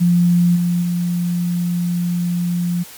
sine tone with level steps, 174.61 Hz, F3, in tune, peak -10 / -14 / -16 dBFS, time 0-2.84 s, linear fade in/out 20 ms, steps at 0.55 / 0.81 s, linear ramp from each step 20 ms, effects white hiss -38 dBFS RMS until 2.97 s + MP3 96 kbps

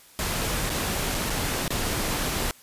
pink noise with dropouts, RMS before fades -27 dBFS, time 0.19-2.51 s, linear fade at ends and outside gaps 0 ms, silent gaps 0.695-0.701 / 1.145-1.149 / 1.298-1.302 / 1.679-1.705 s, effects white hiss -52 dBFS RMS until 2.62 s + resampled to 32000 Hz

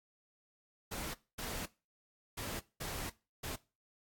pink noise bursts at uneven times, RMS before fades -41 dBFS, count 5, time 0.91-1.14 / 1.38-1.66 / 2.37-2.6 / 2.8-3.1 / 3.43-3.56 s, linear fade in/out 10 ms, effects noise-tail reverb RT60 0.3 s tail -20 dB re dry + AAC 64 kbps

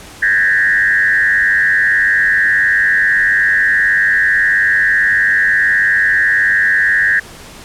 sine tone with frequency modulation, 1748 Hz, A6, 12 cents flat, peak -9 dBFS, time 0.22-7.2 s, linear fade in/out 10 ms, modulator 98.4 Hz, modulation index 1.6, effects pink hiss -35 dBFS RMS until 7.64 s + low-pass 11000 Hz 12 dB/octave

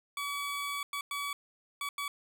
20% pulse tone bursts at uneven times, 1139 Hz, C#6, 47 cents sharp, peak -29 dBFS, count 5, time 0.17-0.83 / 0.93-1.01 / 1.11-1.33 / 1.81-1.89 / 1.98-2.08 s, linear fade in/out 2 ms, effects none

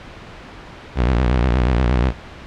sawtooth tone with vibrato, 61.74 Hz, B1, in tune, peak -10 dBFS, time 0.95-2.13 s, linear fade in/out 50 ms, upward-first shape sine, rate 8.4 Hz, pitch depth 150 cents each way, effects pink hiss -37 dBFS RMS until 2.46 s + low-pass 3000 Hz 12 dB/octave

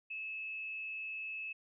sine tone with frequency modulation, 2600 Hz, E7, 24 cents flat, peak -39 dBFS, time 0.1-1.53 s, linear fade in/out 10 ms, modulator 176 Hz, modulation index 0.21, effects none

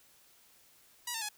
5% pulse tone with pitch steps, 967 / 902.2 / 841.8 Hz, B5 / A5 / G#5, -37 / +43 / +23 cents, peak -23 dBFS, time 1.07-1.289 s, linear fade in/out 5 ms, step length 73 ms, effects white hiss -63 dBFS RMS until 1.37 s

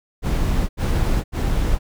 brown noise bursts, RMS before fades -19 dBFS, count 3, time 0.22-1.79 s, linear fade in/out 50 ms, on 470 ms, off 80 ms, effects none

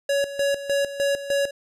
square tone with tremolo, 561 Hz, C#5, 21 cents sharp, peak -20 dBFS, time 0.09-1.51 s, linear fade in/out 5 ms, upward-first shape square, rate 3.3 Hz, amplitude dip 75%, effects low-pass 11000 Hz 12 dB/octave

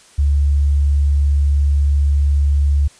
sine tone, 71.4 Hz, D2, 48 cents flat, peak -11 dBFS, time 0.18-2.88 s, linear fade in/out 10 ms, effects white hiss -47 dBFS RMS until 2.99 s + resampled to 22050 Hz

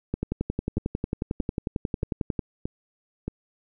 two click trains, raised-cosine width 3 ms, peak -13 / -16 dBFS, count 26 / 5, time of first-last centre 0.14-2.392 / 0.78-3.28 s, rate 11.1 / 1.6 Hz, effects none

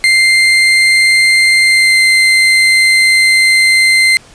35% pulse tone with pitch glide, 2093 to 2079 Hz, C7 to C7, 0 to -12 cents, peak -4 dBFS, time 0.04-4.17 s, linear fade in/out 0 ms, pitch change -12 cents, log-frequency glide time 1.64-2 s, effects pink hiss -40 dBFS RMS until 4.34 s + resampled to 22050 Hz

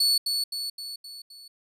40% pulse tone with echo, 4435 Hz, C#8, in tune, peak -18 dBFS, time 0-0.18 s, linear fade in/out 5 ms, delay 260 ms, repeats 5, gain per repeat -5 dB, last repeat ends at 1.48 s, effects resampled to 32000 Hz

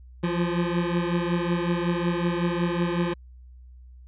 25% pulse beating tone pair, 171.7 / 177.1 Hz, F3 / F3, -29 / +24 cents, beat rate 5.4 Hz, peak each -21 / -24 dBFS, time 0.23-3.14 s, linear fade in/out 10 ms, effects added 62 Hz sine -44 dBFS peak until 4.07 s + resampled to 8000 Hz

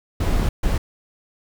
brown noise bursts at uneven times, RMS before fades -19 dBFS, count 2, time 0.2-0.49 / 0.63-0.78 s, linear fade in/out 5 ms, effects none

